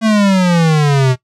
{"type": "exponential sweep", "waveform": "square", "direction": "down", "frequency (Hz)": [225.5, 125.4], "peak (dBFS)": -9, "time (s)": [0.01, 1.16], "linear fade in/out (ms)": 50, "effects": ["noise-tail reverb RT60 0.1 s tail -18 dB re dry", "low-pass 7000 Hz 12 dB/octave"]}